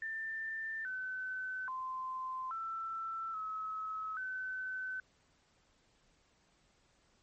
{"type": "tone with pitch steps", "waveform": "sine", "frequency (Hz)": [1786, 1518, 1036, 1333, 1287, 1519], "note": ["A6", "F#6", "C6", "E6", "E6", "F#6"], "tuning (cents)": [25, 44, -17, 19, -42, 45], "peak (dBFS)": -37, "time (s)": [0.02, 5], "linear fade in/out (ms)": 2, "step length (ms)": 830, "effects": ["pink hiss -71 dBFS RMS until 7.22 s", "MP3 32 kbps"]}